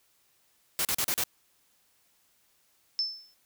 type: noise bursts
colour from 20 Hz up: white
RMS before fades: -28 dBFS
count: 5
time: 0.79-1.237 s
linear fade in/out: 0 ms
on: 59 ms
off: 38 ms
type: tone with exponential decay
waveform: sine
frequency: 5280 Hz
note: E8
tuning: 2 cents sharp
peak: -23 dBFS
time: 2.99-3.34 s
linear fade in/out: 0 ms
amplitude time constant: 76 ms
effects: white hiss -68 dBFS RMS until 3.45 s

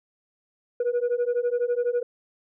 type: beating tone pair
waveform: sine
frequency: 478.2 / 490.2 Hz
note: A#4 / B4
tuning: +44 / -13 cents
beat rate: 12 Hz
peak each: -23 / -23 dBFS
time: 0.8-2.03 s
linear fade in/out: 5 ms
effects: tanh soft clip ceiling -19 dBFS

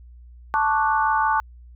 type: chord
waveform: sine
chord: D major seventh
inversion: second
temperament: equal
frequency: 880 / 1108.7 / 1174.7 / 1480 Hz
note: A5 / C#6 / D6 / F#6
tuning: 0 / 0 / 0 / 0 cents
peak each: -20 / -25 / -25 / -25 dBFS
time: 0.54-1.4 s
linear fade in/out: 0 ms
effects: added 60 Hz sine -42 dBFS peak until 1.75 s

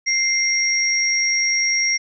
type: tone pair together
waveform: sine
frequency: 2100 / 5610 Hz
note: C7 / F8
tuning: +6 / +7 cents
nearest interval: octave + perfect fourth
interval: 1701 cents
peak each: -19 dBFS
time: 0.06-1.98 s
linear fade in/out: 20 ms
effects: none

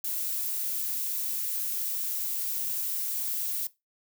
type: noise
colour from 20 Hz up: violet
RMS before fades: -31 dBFS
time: 0.04-3.67 s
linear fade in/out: 5 ms
effects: noise-tail reverb RT60 0.2 s tail -18 dB re dry

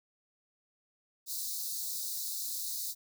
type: high-pass noise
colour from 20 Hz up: white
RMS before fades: -37 dBFS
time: 1.26-2.95 s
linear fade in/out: 50 ms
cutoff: 3800 Hz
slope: 96 dB/octave
effects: none

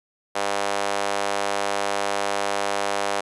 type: tone with high-pass filter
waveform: sawtooth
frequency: 100 Hz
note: G2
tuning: 35 cents sharp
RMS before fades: -25 dBFS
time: 0.35-3.21 s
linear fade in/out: 10 ms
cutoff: 630 Hz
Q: 1.5
effects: resampled to 24000 Hz

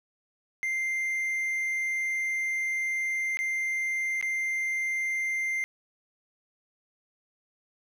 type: tone with dropouts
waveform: triangle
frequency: 2093 Hz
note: C7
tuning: in tune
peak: -25 dBFS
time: 0.63-5.64 s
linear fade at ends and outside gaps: 0 ms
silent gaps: 3.371-3.39 / 4.212-4.226 s
effects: none

